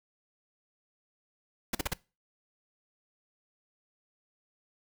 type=noise bursts; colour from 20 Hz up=pink; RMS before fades=-30 dBFS; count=4; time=1.73-1.936 s; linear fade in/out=5 ms; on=20 ms; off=42 ms; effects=noise-tail reverb RT60 0.3 s tail -22 dB re dry